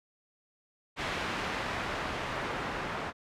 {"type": "noise with low-pass filter sweep", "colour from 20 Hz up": "white", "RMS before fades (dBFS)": -35, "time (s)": [0.96, 3.13], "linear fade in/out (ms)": 50, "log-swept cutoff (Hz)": [2200, 1400], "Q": 0.75, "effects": []}